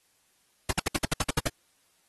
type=noise bursts; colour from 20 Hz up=pink; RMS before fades=-25 dBFS; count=10; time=0.69-1.477 s; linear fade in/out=5 ms; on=22 ms; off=63 ms; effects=white hiss -68 dBFS RMS until 2.08 s + AAC 32 kbps